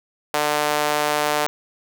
sawtooth tone with high-pass filter, 149.1 Hz, D3, 27 cents sharp, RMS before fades -21 dBFS, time 0.34-1.47 s, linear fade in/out 0 ms, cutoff 650 Hz, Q 1.3, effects none

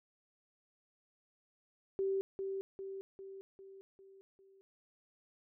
sine tone with echo, 387.8 Hz, G4, 19 cents flat, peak -31 dBFS, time 1.99-2.21 s, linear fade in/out 0 ms, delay 400 ms, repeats 6, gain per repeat -5 dB, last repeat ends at 4.61 s, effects none

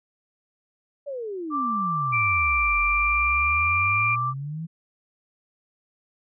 sine exponential two-way sweep, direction down then up, 587.3 to 46.39 to 167.6 Hz, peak -29 dBFS, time 1.06-4.67 s, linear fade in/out 20 ms, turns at 2.79 s
sine tone, 1174.7 Hz, D6, in tune, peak -23 dBFS, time 1.5-4.34 s, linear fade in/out 50 ms
sine tone with pitch glide, 2348 to 2377 Hz, D7 to D7, -1 to +20 cents, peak -21 dBFS, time 2.12-4.16 s, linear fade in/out 20 ms, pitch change +21 cents, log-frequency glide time 2.26-3.46 s
effects none

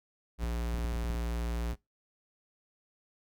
square tone, 58.27 Hz, A#1, in tune, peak -32 dBFS, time 0.38-1.76 s, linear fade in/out 50 ms
clicks, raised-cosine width 5 ms, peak -29 dBFS, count 10, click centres 0.437 / 0.743 / 0.786 / 0.848 / 0.928 / 0.963 / 1.042 / 1.103 / 1.146 / 1.734 s
effects noise-tail reverb RT60 0.2 s tail -22 dB re dry

